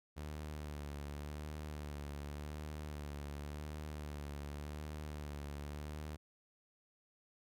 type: tone with vibrato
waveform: sawtooth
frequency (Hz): 74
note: D2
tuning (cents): +14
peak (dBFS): -39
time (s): 0.16-6.17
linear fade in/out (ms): 20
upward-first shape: sine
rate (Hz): 0.89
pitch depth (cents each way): 45
effects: none